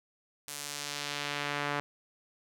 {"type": "tone with band-pass filter sweep", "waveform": "sawtooth", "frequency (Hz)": 144.8, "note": "D3", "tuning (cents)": -24, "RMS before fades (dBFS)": -36, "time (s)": [0.48, 1.8], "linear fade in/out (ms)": 0, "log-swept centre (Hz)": [9700, 1400], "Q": 0.87, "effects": []}